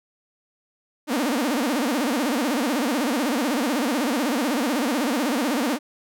sawtooth tone with vibrato, 267.2 Hz, C4, 36 cents sharp, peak -17 dBFS, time 1.07-5.79 s, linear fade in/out 50 ms, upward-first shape sine, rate 16 Hz, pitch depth 260 cents each way, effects none

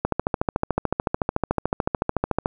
click train, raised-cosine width 1 ms, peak -6 dBFS, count 34, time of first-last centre 0.05-2.459 s, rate 13.7 Hz, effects none

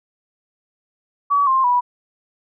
sine tone with pitch steps, 1138 / 1055.7 / 979.3 Hz, C#6 / C6 / B5, +45 / +15 / -15 cents, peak -13 dBFS, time 1.3-1.81 s, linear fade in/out 20 ms, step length 170 ms, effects none

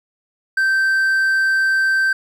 triangle tone, 1558 Hz, G6, 11 cents flat, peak -12 dBFS, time 0.57-2.13 s, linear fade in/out 5 ms, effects none

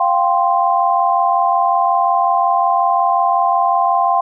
sine chord, F suspended second, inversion none, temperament equal, 698.5 / 784 / 1046.5 Hz, F5 / G5 / C6, 0 / 0 / 0 cents, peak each -16 dBFS, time 0-4.21 s, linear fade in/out 5 ms, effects none

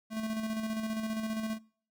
square tone with tremolo, 220 Hz, A3, in tune, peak -32 dBFS, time 0.1-1.59 s, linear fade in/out 50 ms, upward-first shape square, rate 15 Hz, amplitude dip 40%, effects noise-tail reverb RT60 0.5 s tail -24 dB re dry

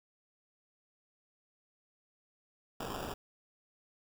violet noise with sample-and-hold, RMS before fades -40 dBFS, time 2.8-3.14 s, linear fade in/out 5 ms, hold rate 2100 Hz, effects none

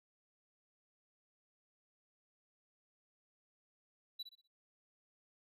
triangle tone with echo, 3947 Hz, B7, 2 cents flat, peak -39 dBFS, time 4.19-4.23 s, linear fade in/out 10 ms, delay 62 ms, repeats 4, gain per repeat -9 dB, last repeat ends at 4.478 s, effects none

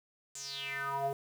square tone with band-pass filter sweep, 138.7 Hz, C#3, 1 cent sharp, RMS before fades -37 dBFS, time 0.35-1.13 s, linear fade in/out 2 ms, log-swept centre 7600 to 530 Hz, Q 6.5, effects 9-bit

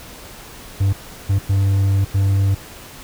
triangle tone bursts at uneven times, 98 Hz, G2, in tune, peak -11 dBFS, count 4, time 0.8-0.93 / 1.29-1.39 / 1.49-2.05 / 2.14-2.55 s, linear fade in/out 10 ms, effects pink hiss -38 dBFS RMS until 3.03 s

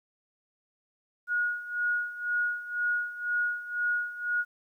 sine tone with tremolo, 1446 Hz, F#6, 40 cents flat, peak -24 dBFS, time 1.27-4.45 s, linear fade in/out 50 ms, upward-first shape sine, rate 2 Hz, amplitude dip 80%, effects 11-bit

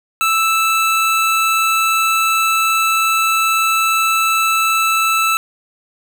25% pulse tone, 1318.5 Hz, E6, in tune, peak -9 dBFS, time 0.21-5.37 s, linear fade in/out 0 ms, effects none

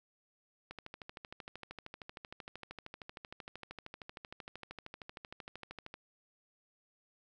click train, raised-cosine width 0.3 ms, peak -29 dBFS, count 69, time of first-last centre 0.71-5.941 s, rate 13 Hz, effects none

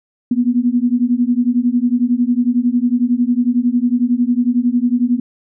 sine beating tone pair, 238.1 / 249.1 Hz, A#3 / B3, +37 / +15 cents, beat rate 11 Hz, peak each -15 dBFS, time 0.31-5.2 s, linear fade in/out 5 ms, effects none

